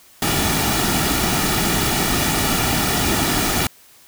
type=noise with comb filter; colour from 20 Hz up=pink; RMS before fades=-19 dBFS; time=0.22-3.67 s; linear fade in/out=2 ms; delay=1.9 ms; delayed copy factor=-0.55; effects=white hiss -49 dBFS RMS until 4.07 s